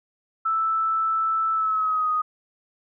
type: tone with pitch glide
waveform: sine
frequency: 1318.5 to 1246.7 Hz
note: E6 to D#6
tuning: 0 to +3 cents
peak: -20 dBFS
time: 0.45-2.22 s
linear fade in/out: 10 ms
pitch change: -97 cents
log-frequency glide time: 1.53-2.1 s
effects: none